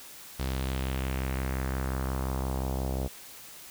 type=tone with low-pass filter sweep; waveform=sawtooth; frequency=65.7 Hz; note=C2; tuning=8 cents sharp; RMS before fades=-31 dBFS; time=0.39-3.08 s; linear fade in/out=10 ms; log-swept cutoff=4700 to 620 Hz; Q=1.8; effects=white hiss -47 dBFS RMS until 3.7 s